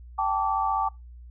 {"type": "tone cluster", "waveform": "sine", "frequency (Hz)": [783, 878, 1159], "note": ["G5", "A5", "D6"], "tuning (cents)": [-2, -4, -23], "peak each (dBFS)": -27, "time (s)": [0.18, 0.89], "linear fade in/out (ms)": 10, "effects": ["noise-tail reverb RT60 0.2 s tail -22 dB re dry", "added 60 Hz sine -42 dBFS peak until 1.3 s"]}